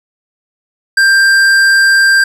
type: tone with hard clipping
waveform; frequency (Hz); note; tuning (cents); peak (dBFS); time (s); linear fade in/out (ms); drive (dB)
sine; 1584; G6; +18; -7; 0.97-2.24; 5; 11
effects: none